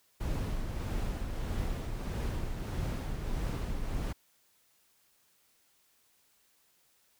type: noise with tremolo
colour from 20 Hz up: brown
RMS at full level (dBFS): -32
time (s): 0.2-4.13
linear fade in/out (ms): 10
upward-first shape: triangle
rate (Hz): 1.6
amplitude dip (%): 45
effects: white hiss -69 dBFS RMS until 7.19 s